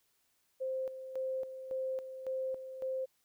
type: tone with tremolo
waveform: sine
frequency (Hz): 523.3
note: C5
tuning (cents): 0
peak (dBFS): -33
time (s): 0.6-3.06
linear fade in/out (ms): 20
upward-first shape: square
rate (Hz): 1.8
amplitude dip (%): 65
effects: white hiss -75 dBFS RMS until 3.24 s